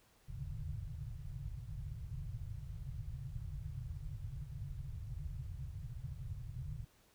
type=low-pass noise; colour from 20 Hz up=white; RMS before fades=-44 dBFS; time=0.28-6.85 s; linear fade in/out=10 ms; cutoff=150 Hz; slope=96 dB/octave; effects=pink hiss -69 dBFS RMS until 7.14 s